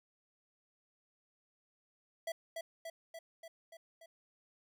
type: tone with echo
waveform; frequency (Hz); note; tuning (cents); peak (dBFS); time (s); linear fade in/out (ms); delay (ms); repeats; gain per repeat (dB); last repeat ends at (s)
square; 659.3; E5; 0; -37; 2.27-2.32; 5; 290; 6; -3; 4.06
effects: none

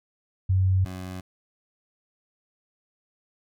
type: tone pair in turn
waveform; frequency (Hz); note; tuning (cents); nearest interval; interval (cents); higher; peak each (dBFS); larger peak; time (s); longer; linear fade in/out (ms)
sine / 20% pulse; 94.1 / 92.43; F#2 / F#2; +30 / -1; unison; 31; first; -18 / -29; first; 0.49-0.85 / 0.85-1.21; neither; 10
effects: none

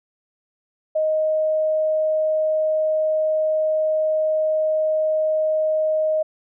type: tone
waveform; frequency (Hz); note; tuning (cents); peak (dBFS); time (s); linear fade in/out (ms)
sine; 624; D#5; +5; -17; 0.95-6.23; 10
effects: none

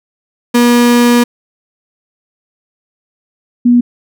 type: tone pair in turn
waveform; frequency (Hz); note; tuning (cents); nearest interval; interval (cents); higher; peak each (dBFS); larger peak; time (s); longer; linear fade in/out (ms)
35% pulse / sine; 240.4 / 242.1; B3 / B3; -46 / -34; unison; 12; second; -4; neither; 0.54-1.24 / 3.65-3.81; first; 10
effects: none

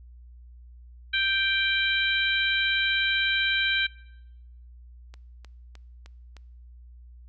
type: harmonic tone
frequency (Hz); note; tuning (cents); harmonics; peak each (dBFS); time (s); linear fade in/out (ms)
784; G5; 0; 2 / 3 / 4 / 5; -26 / -28 / -29 / -30; 1.13-3.87; 10
type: click train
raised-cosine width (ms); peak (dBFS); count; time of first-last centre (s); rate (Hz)
0.2; -30; 5; 5.14-6.367; 3.26
effects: noise-tail reverb RT60 0.9 s tail -22 dB re dry + added 60 Hz sine -45 dBFS peak until 7.28 s

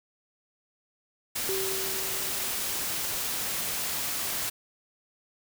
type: noise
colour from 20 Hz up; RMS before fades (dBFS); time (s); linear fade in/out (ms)
white; -31; 1.35-4.5; 10
type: tone with exponential decay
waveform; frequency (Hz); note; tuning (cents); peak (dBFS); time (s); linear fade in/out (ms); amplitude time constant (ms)
sine; 384.1; G4; -35; -28; 1.49-3.15; 0; 360
effects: none

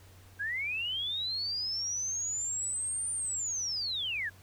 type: linear two-way sweep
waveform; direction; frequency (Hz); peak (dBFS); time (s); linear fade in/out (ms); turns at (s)
sine; up then down; 1581 to 9120 to 1581; -31; 0.39-4.3; 20; 3.12
effects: added 93 Hz sine -54 dBFS peak until 4.42 s + pink hiss -59 dBFS RMS until 4.42 s

